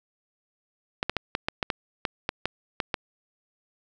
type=clicks; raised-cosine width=0.3 ms; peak=-9 dBFS; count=12; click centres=1.029 / 1.096 / 1.167 / 1.351 / 1.485 / 1.628 / 1.702 / 2.052 / 2.291 / 2.456 / 2.802 / 2.942 s; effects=none